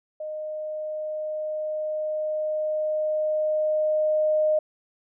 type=tone with level ramp; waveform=sine; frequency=616 Hz; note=D#5; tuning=17 cents flat; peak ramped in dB=-30 to -18 dBFS; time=0.2-4.59 s; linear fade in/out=5 ms; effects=none